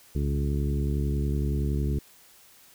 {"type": "harmonic tone with a mistuned harmonic", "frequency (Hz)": 70.8, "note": "C#2", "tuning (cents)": 37, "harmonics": [1, 2, 3, 4, 5, 6], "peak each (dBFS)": [-26, -29, -34, -37, -37, -40], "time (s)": [0.15, 1.99], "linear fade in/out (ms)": 5, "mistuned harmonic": 1, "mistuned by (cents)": -62, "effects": ["white hiss -55 dBFS RMS until 2.74 s"]}